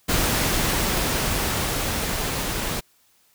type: noise with level ramp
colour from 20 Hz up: pink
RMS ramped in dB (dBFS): -21 to -27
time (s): 0.08-2.81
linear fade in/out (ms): 20
effects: white hiss -61 dBFS RMS until 3.34 s